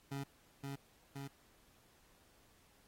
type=tone with echo; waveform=25% pulse; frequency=138.59 Hz; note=C#3; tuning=in tune; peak=-36 dBFS; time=0.11-0.24 s; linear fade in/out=10 ms; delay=520 ms; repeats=2; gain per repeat=-2 dB; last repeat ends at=1.28 s; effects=pink hiss -69 dBFS RMS until 2.87 s + AAC 48 kbps